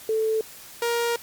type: tone pair in turn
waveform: sine / sawtooth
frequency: 440 / 470.6 Hz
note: A4 / A#4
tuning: 0 / +16 cents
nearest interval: minor second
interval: 116 cents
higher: second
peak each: -20 / -18 dBFS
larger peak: second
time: 0.09-0.41 / 0.82-1.16 s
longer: second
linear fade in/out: 2 ms
effects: white hiss -44 dBFS RMS until 1.22 s + MP3 96 kbps